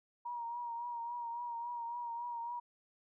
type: tone with vibrato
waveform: sine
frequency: 947 Hz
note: A#5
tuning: 27 cents sharp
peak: -38 dBFS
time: 0.25-2.6 s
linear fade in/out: 10 ms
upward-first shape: triangle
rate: 3.6 Hz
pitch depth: 43 cents each way
effects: none